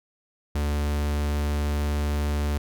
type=tone; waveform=45% pulse; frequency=73.42 Hz; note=D2; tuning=in tune; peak=-23 dBFS; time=0.55-2.58 s; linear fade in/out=5 ms; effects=none